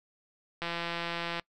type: click train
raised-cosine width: 0.3 ms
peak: -18 dBFS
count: 133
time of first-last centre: 0.62-1.396 s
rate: 170 Hz
effects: noise-tail reverb RT60 0.1 s tail -24 dB re dry